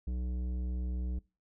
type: tone with tanh clipping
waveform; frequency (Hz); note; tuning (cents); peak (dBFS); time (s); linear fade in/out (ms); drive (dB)
sine; 61.74; B1; 0; -34; 0.07-1.19; 5; 12
effects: noise-tail reverb RT60 0.3 s tail -23 dB re dry